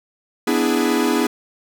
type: chord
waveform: 45% pulse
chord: E dominant seventh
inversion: second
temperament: equal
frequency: 246.9 / 293.7 / 329.6 / 415.3 Hz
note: B3 / D4 / E4 / G#4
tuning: 0 / 0 / 0 / 0 cents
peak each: -21 / -22 / -22 / -22 dBFS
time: 0.47-1.27 s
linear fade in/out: 5 ms
effects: none